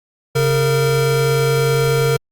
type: tone pair together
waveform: square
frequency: 136.94 / 460.6 Hz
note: C#3 / A#4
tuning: -21 / -21 cents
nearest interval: octave + major sixth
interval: 2100 cents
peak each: -17 dBFS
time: 0.35-2.17 s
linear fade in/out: 10 ms
effects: Opus 48 kbps